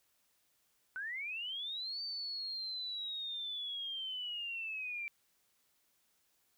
sine linear two-way sweep, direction up then down, 1480 to 4598 to 2336 Hz, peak -38 dBFS, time 0.96-5.08 s, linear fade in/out 0 ms, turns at 2.02 s, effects white hiss -75 dBFS RMS until 6.57 s

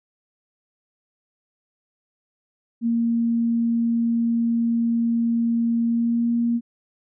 sine tone with pitch glide, 232.3 to 235.1 Hz, A#3 to A#3, -6 to +15 cents, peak -18 dBFS, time 2.81-6.61 s, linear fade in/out 50 ms, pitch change +21 cents, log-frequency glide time 5.85-6.32 s, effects none

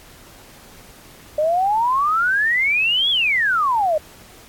sine exponential two-way sweep, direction up then down, 592 to 3443 to 592 Hz, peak -15 dBFS, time 1.38-3.98 s, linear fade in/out 5 ms, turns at 3.1 s, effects pink hiss -45 dBFS RMS until 4.48 s + AAC 64 kbps

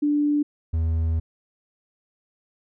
sine / triangle tone pair in turn, 293.7 / 81.24 Hz, D4 / E2, 0 / -25 cents, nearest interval octave + minor seventh, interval 2225 cents, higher first, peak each -18 dBFS, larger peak neither, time 0.02-0.43 / 0.73-1.2 s, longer second, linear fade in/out 10 ms, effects none

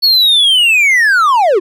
triangle linear sweep, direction down, 4435 to 330 Hz, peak -5 dBFS, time 0.02-1.6 s, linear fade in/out 20 ms, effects none

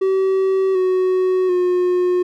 triangle tone with pitch steps, 382.3 / 371 / 360 Hz, G4 / F#4 / F#4, -43 / +5 / -47 cents, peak -12 dBFS, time 0.01-2.23 s, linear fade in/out 10 ms, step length 740 ms, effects none

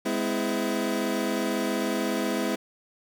25% pulse chord, Ab augmented, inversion none, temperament equal with one note detuned, 207.7 / 255.1 / 329.6 Hz, Ab3 / C4 / E4, 0 / -44 / 0 cents, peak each -26 dBFS, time 0.05-2.56 s, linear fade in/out 10 ms, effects none

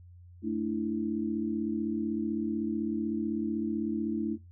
sine chord, A suspended fourth, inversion none, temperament equal, 220 / 293.7 / 329.6 Hz, A3 / D4 / E4, 0 / 0 / 0 cents, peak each -32 / -34 / -33 dBFS, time 0.42-4.38 s, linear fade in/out 50 ms, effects noise-tail reverb RT60 0.2 s tail -22 dB re dry + added 88 Hz sine -49 dBFS peak until 4.51 s

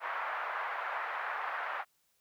white band-pass noise, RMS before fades -37 dBFS, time 0-1.85 s, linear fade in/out 50 ms, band 690 to 1700 Hz, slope 24 dB/octave, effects white hiss -74 dBFS RMS until 2.2 s

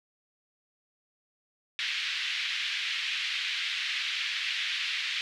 white band-pass noise, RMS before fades -32 dBFS, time 1.79-5.21 s, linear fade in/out 0 ms, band 1900 to 3600 Hz, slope 24 dB/octave, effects none

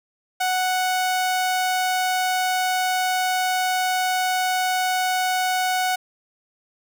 sawtooth tone, 740 Hz, F#5, in tune, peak -16 dBFS, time 0.4-5.96 s, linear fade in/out 10 ms, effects none

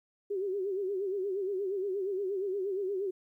sine tone with vibrato, 388.6 Hz, G4, 15 cents flat, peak -30 dBFS, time 0.3-3.11 s, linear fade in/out 10 ms, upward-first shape sine, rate 8.5 Hz, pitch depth 100 cents each way, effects 12-bit

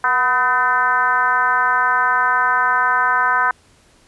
sine tone with frequency modulation, 1264 Hz, D#6, 27 cents sharp, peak -13 dBFS, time 0.04-3.51 s, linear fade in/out 2 ms, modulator 262 Hz, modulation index 1.6, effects pink hiss -53 dBFS RMS until 4.07 s + resampled to 24000 Hz

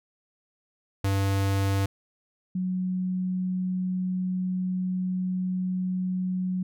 square / sine tone pair in turn, 98 / 184.04 Hz, G2 / F#3, 0 / -9 cents, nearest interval major seventh, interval 1091 cents, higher second, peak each -23 / -25 dBFS, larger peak first, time 1.04-1.86 / 2.55-6.63 s, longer second, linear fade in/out 5 ms, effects none

